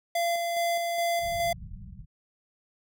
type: tone with tremolo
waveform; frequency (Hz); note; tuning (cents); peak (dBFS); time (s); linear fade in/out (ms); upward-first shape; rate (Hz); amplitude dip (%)
square; 684; F5; -36; -25; 0.15-1.53; 5; square; 2.4; 30
type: low-pass noise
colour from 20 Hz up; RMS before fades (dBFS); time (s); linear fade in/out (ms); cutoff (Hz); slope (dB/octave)
pink; -42; 1.2-2.06; 50; 200; 96
effects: none